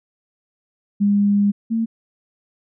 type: tone pair in turn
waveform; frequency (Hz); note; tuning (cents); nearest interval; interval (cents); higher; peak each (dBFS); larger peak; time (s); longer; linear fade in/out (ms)
sine; 203 / 226.2; G#3 / A3; -39 / +48; major second; 187; second; -13 / -17; first; 1-1.52 / 1.7-1.86; first; 20
effects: none